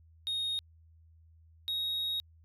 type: tone pair in turn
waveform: sine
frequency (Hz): 3725 / 3770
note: A#7 / A#7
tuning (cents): -2 / +19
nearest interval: unison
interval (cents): 21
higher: second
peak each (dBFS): -28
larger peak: neither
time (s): 0.27-0.59 / 1.68-2.2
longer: second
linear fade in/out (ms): 0
effects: tanh soft clip ceiling -30 dBFS + added 81 Hz sine -57 dBFS peak until 2.44 s